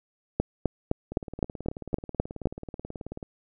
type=two click trains; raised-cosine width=2 ms; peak=-23 / -9 dBFS; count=40 / 9; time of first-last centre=1.12-3.228 / 0.4-2.457 s; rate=18.5 / 3.89 Hz; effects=none